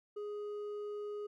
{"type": "tone with hard clipping", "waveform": "sine", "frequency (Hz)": 415.3, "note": "G#4", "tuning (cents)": 0, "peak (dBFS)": -40, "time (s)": [0.16, 1.27], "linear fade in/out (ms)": 10, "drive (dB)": 4, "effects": []}